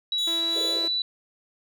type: tone with pitch glide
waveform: sine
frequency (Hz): 3900 to 3959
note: B7 to B7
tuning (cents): -23 to +3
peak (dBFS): -23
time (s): 0.12-1.02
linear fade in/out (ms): 2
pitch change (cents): +26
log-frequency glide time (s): 0.36-0.87
type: tone with tremolo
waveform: sawtooth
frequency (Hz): 3449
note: A7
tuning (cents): -35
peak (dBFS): -29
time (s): 0.18-0.81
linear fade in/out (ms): 2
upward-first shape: sine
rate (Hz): 2.7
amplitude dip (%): 85
type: tone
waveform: sawtooth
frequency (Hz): 332.6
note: E4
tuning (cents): +16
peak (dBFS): -30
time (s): 0.27-0.88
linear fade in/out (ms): 5
type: band-pass noise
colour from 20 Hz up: pink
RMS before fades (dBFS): -36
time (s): 0.55-0.86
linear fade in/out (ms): 10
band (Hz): 400 to 580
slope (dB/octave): 48
effects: none